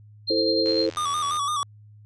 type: tone with tremolo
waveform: sine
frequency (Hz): 4186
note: C8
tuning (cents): 0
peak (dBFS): -22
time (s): 0.27-0.87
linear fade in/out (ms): 20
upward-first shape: sine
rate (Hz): 10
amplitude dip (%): 50
type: chord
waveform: sine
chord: A minor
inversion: second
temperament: equal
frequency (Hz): 329.6 / 440 / 523.3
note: E4 / A4 / C5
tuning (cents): 0 / 0 / 0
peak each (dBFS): -25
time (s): 0.3-0.9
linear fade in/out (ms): 5
type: click train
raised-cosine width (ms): 0.2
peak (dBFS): -22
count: 60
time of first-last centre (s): 0.66-1.37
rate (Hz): 83.1
type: tone with vibrato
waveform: square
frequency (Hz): 1174.7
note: D6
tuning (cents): 0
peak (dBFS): -24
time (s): 0.97-1.63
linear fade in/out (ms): 0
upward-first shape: square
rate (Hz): 5.9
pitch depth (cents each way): 59
effects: added 105 Hz sine -46 dBFS peak until 2.05 s + resampled to 24000 Hz